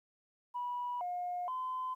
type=tone with pitch steps; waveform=sine; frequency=977 / 714 / 1024 Hz; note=B5 / F5 / C6; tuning=-19 / +38 / -38 cents; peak=-34 dBFS; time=0.54-1.95 s; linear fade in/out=20 ms; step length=470 ms; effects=tanh soft clip ceiling -30 dBFS + 12-bit